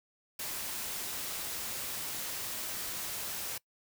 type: noise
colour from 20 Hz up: white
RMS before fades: -38 dBFS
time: 0.39-3.58 s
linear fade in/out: 5 ms
effects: noise-tail reverb RT60 0.1 s tail -23 dB re dry